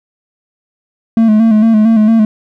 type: tone with vibrato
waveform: triangle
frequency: 220 Hz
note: A3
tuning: in tune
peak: -3 dBFS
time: 1.17-2.25 s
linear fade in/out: 2 ms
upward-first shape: square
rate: 4.4 Hz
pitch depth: 48 cents each way
effects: none